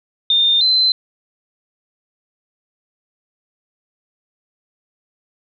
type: tone pair in turn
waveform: sine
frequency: 3625 / 4069 Hz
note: A#7 / C8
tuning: -49 / -49 cents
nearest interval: major second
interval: 200 cents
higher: second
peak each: -11 dBFS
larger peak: neither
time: 0.3-0.61 / 0.61-0.92 s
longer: neither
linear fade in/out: 2 ms
effects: none

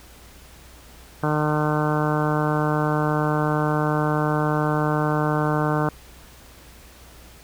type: harmonic tone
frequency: 151.4 Hz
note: D#3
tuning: 47 cents flat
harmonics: 1 / 2 / 3 / 4 / 5 / 6 / 7 / 8 / 9 / 10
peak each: -23 / -26 / -28 / -29 / -30 / -31 / -31 / -32 / -33 / -33 dBFS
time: 1.23-5.89 s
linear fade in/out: 2 ms
effects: added 60 Hz sine -48 dBFS peak until 7.43 s + pink hiss -48 dBFS RMS until 7.43 s

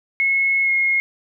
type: tone with pitch glide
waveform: sine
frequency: 2180 to 2154 Hz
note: C#7 to C7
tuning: -29 to +50 cents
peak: -15 dBFS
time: 0.2-1 s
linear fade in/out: 0 ms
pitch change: -21 cents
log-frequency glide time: 0.63-0.7 s
effects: none

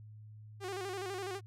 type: tone with vibrato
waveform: sawtooth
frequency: 381.3 Hz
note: G4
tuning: 48 cents flat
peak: -34 dBFS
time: 0.6-1.41 s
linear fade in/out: 50 ms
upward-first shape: square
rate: 12 Hz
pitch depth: 74 cents each way
effects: added 107 Hz sine -49 dBFS peak until 1.46 s + low-pass 11000 Hz 12 dB/octave

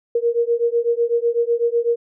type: beating tone pair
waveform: sine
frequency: 466.2 / 474.2 Hz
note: A#4 / A#4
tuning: 0 / +30 cents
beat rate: 8 Hz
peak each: -19 dBFS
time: 0.15-1.96 s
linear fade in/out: 5 ms
effects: none

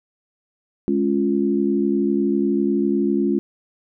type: chord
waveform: sine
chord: Db major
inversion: second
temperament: equal with one note detuned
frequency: 209.2 / 277.2 / 349.2 Hz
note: Ab3 / Db4 / F4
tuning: +13 / 0 / 0 cents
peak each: -21 dBFS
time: 0.88-3.39 s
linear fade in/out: 0 ms
effects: none

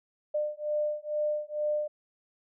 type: beating tone pair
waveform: sine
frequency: 599 / 601.2 Hz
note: D5 / D5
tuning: +34 / +40 cents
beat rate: 2.2 Hz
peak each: -31 / -31 dBFS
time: 0.34-1.88 s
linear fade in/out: 10 ms
effects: none

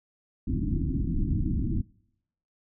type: low-pass noise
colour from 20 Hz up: pink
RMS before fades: -27 dBFS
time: 0.47-1.82 s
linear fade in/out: 10 ms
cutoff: 330 Hz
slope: 96 dB/octave
effects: noise-tail reverb RT60 0.8 s tail -25 dB re dry

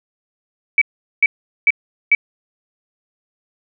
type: tone bursts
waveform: sine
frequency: 2290 Hz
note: D7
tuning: 44 cents flat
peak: -8 dBFS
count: 4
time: 0.78-2.15 s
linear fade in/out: 2 ms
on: 35 ms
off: 410 ms
effects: none

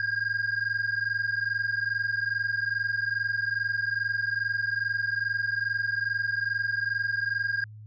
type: tone pair together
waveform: triangle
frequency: 1607 / 1629.4 Hz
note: G6 / G#6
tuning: +43 / -33 cents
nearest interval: unison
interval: 24 cents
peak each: -27 dBFS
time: 0-7.64 s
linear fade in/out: 2 ms
effects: added 107 Hz sine -42 dBFS peak until 7.86 s + resampled to 16000 Hz

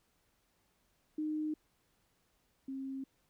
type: tone pair in turn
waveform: sine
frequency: 307.2 / 268.1 Hz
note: D#4 / C4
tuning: -22 / +42 cents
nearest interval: major second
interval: 236 cents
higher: first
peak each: -33 / -38 dBFS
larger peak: first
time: 1.18-1.54 / 2.68-3.04 s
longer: neither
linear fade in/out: 5 ms
effects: pink hiss -75 dBFS RMS until 3.29 s

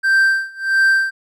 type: tone with tremolo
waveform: triangle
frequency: 1568 Hz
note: G6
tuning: in tune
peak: -8 dBFS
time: 0.03-1.11 s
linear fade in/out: 20 ms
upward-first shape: sine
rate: 1.5 Hz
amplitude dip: 95%
effects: none

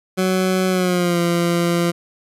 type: tone with pitch glide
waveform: 20% pulse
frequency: 186.4 to 171.92 Hz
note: F#3 to F3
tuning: +13 to -27 cents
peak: -11 dBFS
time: 0.17-1.92 s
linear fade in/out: 20 ms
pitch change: -140 cents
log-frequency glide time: 0.69-1.19 s
effects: resampled to 32000 Hz

